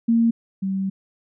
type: tone pair in turn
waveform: sine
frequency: 230.4 / 192.57 Hz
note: A#3 / G3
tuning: -20 / -31 cents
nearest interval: minor third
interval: 311 cents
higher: first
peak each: -14 / -21 dBFS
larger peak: first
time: 0.08-0.31 / 0.62-0.9 s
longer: second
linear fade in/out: 10 ms
effects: none